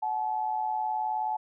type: tone pair together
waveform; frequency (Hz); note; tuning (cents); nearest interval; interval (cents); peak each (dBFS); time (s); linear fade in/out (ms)
sine; 742 / 861.2; F#5 / A5; +5 / -37; minor third; 258; -33 / -28; 0.02-1.37; 10
effects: none